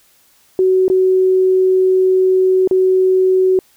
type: tone with dropouts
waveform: sine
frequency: 374.1 Hz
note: F#4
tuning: 19 cents sharp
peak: -9 dBFS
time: 0.59-3.59 s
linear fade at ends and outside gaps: 1 ms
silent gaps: 0.881-0.9 / 2.675-2.711 s
effects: white hiss -53 dBFS RMS until 3.76 s